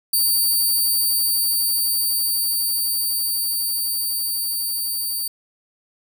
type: tone with level ramp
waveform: 5% pulse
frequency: 4611 Hz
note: D8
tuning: 33 cents flat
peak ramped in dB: -9 to -16 dBFS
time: 0.13-5.28 s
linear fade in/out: 5 ms
effects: none